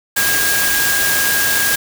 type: tone in noise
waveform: sine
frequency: 1629 Hz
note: G#6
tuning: 34 cents flat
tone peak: -17 dBFS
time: 0.16-1.76 s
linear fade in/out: 10 ms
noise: white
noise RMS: -17 dBFS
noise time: 0.16-1.76 s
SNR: -3 dB
effects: none